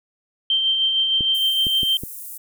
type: tone with tremolo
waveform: sine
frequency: 3136 Hz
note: G7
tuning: in tune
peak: -15 dBFS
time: 0.5-1.97 s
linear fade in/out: 2 ms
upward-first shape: sine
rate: 6.5 Hz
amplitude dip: 35%
type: clicks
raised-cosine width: 3 ms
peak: -17 dBFS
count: 4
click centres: 1.208 / 1.668 / 1.832 / 2.036 s
type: high-pass noise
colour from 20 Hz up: pink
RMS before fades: -35 dBFS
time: 1.34-2.38 s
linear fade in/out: 10 ms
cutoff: 10000 Hz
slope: 24 dB/octave
effects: none